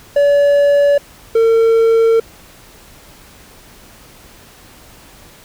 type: tone pair in turn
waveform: triangle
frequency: 572 / 454 Hz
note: D5 / A#4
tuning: -46 / -46 cents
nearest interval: major third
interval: 400 cents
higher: first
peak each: -6 dBFS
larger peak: neither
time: 0.16-0.98 / 1.35-2.2 s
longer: second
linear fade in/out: 5 ms
effects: pink hiss -42 dBFS RMS until 5.44 s